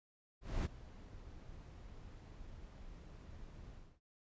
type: noise with ADSR envelope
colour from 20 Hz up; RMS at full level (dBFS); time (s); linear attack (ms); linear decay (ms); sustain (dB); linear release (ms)
brown; -34; 0.41-4; 240; 21; -19; 260
effects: noise-tail reverb RT60 0.1 s tail -23 dB re dry + resampled to 16000 Hz

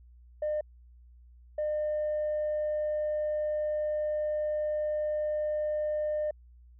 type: tone pair in turn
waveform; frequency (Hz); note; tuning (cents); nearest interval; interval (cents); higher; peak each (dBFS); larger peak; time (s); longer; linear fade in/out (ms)
sine; 605 / 605; D#5 / D#5; -49 / -49; unison; 0; neither; -26; neither; 0.42-0.61 / 1.58-6.31; second; 5
effects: tanh soft clip ceiling -25 dBFS + added 60 Hz sine -52 dBFS peak until 6.79 s

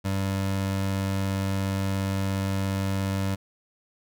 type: tone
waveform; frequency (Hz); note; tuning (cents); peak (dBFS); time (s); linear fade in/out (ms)
25% pulse; 97.1; G2; -16; -21; 0.04-3.36; 20
effects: none

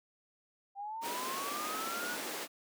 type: linear sweep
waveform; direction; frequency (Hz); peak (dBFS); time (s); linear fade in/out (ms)
sine; up; 784 to 1488; -38; 0.75-2.18; 50
type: high-pass noise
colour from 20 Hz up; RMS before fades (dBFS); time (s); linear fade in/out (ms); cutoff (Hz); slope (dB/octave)
pink; -40; 1.01-2.48; 50; 250; 24
effects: none

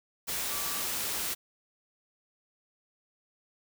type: tone in noise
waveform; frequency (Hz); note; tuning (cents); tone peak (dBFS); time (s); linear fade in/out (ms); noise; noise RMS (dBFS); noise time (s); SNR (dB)
sine; 1158; D6; -25; -44; 0.49-0.84; 20; white; -33; 0.27-1.35; -14
effects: none

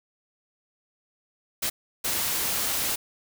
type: noise bursts at uneven times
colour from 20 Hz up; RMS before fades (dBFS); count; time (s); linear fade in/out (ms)
white; -27; 2; 1.62-1.7 / 2.04-2.96; 10
effects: none

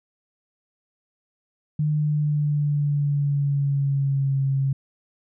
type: tone with pitch glide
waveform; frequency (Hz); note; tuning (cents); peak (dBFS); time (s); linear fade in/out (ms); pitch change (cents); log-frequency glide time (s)
sine; 151.1 to 136.18; D3 to C#3; +50 to -30; -19; 1.79-4.73; 5; -180; 1.92-4.41
effects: none

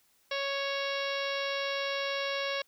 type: harmonic tone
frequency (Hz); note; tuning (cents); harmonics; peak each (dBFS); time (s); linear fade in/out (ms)
554.4; C#5; 0; 1 / 2 / 3 / 4 / 5 / 6 / 7 / 8 / 9 / 10; -34 / -39 / -39 / -39 / -40 / -42 / -41 / -46 / -49 / -44; 0.31-2.62; 5
effects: white hiss -68 dBFS RMS until 2.67 s

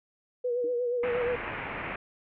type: tone with vibrato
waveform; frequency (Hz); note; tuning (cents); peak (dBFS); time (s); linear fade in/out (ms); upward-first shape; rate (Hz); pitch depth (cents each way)
sine; 486.6; B4; -26; -26; 0.44-1.36; 10; sine; 8.4; 45
type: tone with exponential decay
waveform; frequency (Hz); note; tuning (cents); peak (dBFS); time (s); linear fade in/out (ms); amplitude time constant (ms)
sine; 313.6; D#4; +14; -35; 0.64-0.78; 2; 29
type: low-pass noise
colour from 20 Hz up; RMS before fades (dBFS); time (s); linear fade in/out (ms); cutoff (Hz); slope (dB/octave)
white; -36; 1.03-1.96; 5; 2500; 48
effects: none

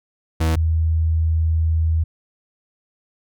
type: tone pair in turn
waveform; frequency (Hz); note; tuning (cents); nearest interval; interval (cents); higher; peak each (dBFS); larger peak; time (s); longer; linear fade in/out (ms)
40% pulse / sine; 80.6 / 80.6; E2 / E2; -38 / -38; unison; 0; neither; -15; neither; 0.4-0.56 / 0.56-2.04; second; 10
effects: none

